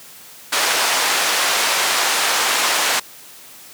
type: band-pass noise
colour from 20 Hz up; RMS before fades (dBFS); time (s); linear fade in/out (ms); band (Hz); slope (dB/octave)
pink; -18; 0.52-3; 10; 790 to 9600; 12
effects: white hiss -41 dBFS RMS until 3.73 s + high-pass 100 Hz 12 dB/octave